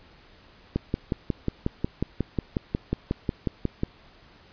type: click train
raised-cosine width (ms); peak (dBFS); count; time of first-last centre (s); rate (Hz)
3; -11; 18; 0.76-3.834; 5.53
effects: pink hiss -54 dBFS RMS until 4.52 s + resampled to 11025 Hz